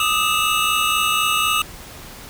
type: tone cluster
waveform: square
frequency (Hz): 1210 / 1274 / 2644 / 2871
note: D#6 / D#6 / E7 / F7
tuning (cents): -49 / +41 / +5 / +47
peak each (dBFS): -23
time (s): 0-1.62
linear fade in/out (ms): 2
effects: pink hiss -38 dBFS RMS until 2.29 s